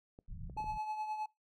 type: clicks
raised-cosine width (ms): 2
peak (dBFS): -39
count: 5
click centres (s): 0.189 / 0.498 / 0.567 / 0.603 / 0.642
type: low-pass noise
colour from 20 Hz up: pink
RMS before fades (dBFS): -46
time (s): 0.28-0.78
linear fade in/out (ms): 5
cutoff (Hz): 180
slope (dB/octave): 48
type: tone with tremolo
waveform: triangle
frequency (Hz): 858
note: A5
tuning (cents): -44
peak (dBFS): -32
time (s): 0.57-1.26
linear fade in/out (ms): 5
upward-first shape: triangle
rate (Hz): 9.6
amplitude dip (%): 60
effects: noise-tail reverb RT60 0.2 s tail -24 dB re dry